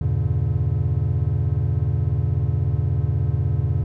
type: chord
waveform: triangle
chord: E diminished seventh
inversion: none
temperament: just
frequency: 82.41 / 98.89 / 118.67 / 142.4 Hz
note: E2 / G2 / Bb2 / Db3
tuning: 0 / +16 / +31 / +47 cents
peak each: -22 dBFS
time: 0.01-3.84 s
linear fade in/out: 5 ms
effects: none